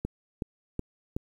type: click train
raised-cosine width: 3 ms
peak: -17 dBFS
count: 4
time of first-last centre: 0.05-1.165 s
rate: 2.69 Hz
effects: 9-bit